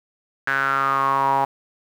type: tone with band-pass filter sweep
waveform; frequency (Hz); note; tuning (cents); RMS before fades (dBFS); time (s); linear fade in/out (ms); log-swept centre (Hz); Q
sawtooth; 136.6; C#3; -25; -20; 0.47-1.45; 5; 1600 to 870; 7.7
effects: 8-bit